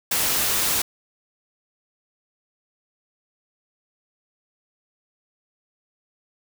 white noise, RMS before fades -22 dBFS, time 0.11-0.82 s, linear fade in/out 5 ms, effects none

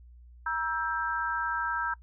sine chord, E diminished, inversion second, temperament just, 949.3 / 1318.5 / 1582.2 Hz, Bb5 / E6 / G6, +31 / 0 / +16 cents, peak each -32 dBFS, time 0.46-1.94 s, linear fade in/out 5 ms, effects noise-tail reverb RT60 0.1 s tail -22 dB re dry + added 60 Hz sine -49 dBFS peak until 2.02 s

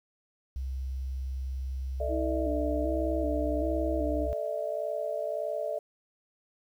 sine tone, 65.6 Hz, C2, 5 cents sharp, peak -31 dBFS, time 0.56-4.33 s, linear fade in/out 0 ms
sine chord, A suspended fourth, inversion none, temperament equal with one note detuned, 440 / 597.6 / 659.3 Hz, A4 / D5 / E5, 0 / +30 / 0 cents, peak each -38 / -32 / -34 dBFS, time 2-5.79 s, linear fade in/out 5 ms
sine tone with vibrato, 311.1 Hz, D#4, in tune, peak -31 dBFS, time 2.08-4.28 s, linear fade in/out 50 ms, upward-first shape square, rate 1.3 Hz, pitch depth 62 cents each way
effects 10-bit

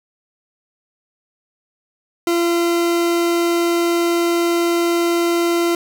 40% pulse tone, 342 Hz, F4, 36 cents flat, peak -14 dBFS, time 2.27-5.75 s, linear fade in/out 2 ms, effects none

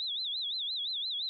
sine tone with vibrato, 3685 Hz, A#7, 21 cents flat, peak -32 dBFS, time 0-1.29 s, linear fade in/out 0 ms, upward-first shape sine, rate 5.8 Hz, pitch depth 190 cents each way, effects none

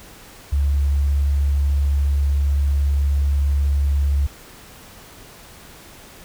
sine tone, 70.6 Hz, C#2, 32 cents sharp, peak -15 dBFS, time 0.52-4.27 s, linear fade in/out 10 ms, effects pink hiss -43 dBFS RMS until 6.24 s

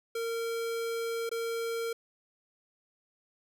square tone with dropouts, 460 Hz, A#4, 23 cents flat, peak -32 dBFS, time 0.15-1.93 s, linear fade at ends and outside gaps 5 ms, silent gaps 1.293-1.314 s, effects none

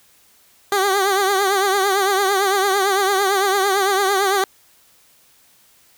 15% pulse tone with vibrato, 392 Hz, G4, in tune, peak -9 dBFS, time 0.72-4.44 s, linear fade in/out 2 ms, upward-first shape triangle, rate 8.9 Hz, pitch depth 94 cents each way, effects white hiss -54 dBFS RMS until 5.97 s

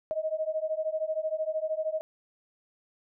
sine beating tone pair, 622.3 / 635.3 Hz, D#5 / D#5, 0 / +36 cents, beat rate 13 Hz, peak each -31 dBFS, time 0.11-2.01 s, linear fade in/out 0 ms, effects none

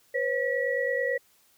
sine tone cluster, 493.9 / 543 / 1931 Hz, B4 / C#5 / B6, 0 / -36 / -39 cents, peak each -29 dBFS, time 0.14-1.18 s, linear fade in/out 10 ms, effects white hiss -63 dBFS RMS until 1.57 s

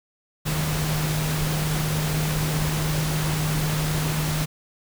sine tone in noise, 153.9 Hz, D#3, 19 cents flat, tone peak -23 dBFS, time 0.45-4.46 s, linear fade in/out 20 ms, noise pink, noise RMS -28 dBFS, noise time 0.45-4.46 s, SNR +2 dB, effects none

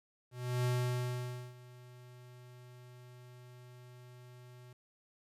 square tone with ADSR envelope, 124 Hz, B2, 7 cents sharp, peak -30 dBFS, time 0.31-4.73 s, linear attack 340 ms, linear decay 880 ms, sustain -22 dB, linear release 4 ms, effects resampled to 32000 Hz + 12-bit

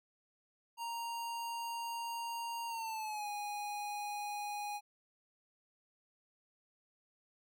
square tone with pitch glide, 932.3 to 825.8 Hz, A#5 to G#5, 0 to -10 cents, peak -39 dBFS, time 0.77-4.81 s, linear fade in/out 50 ms, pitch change -210 cents, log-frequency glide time 2.67-3.28 s, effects none

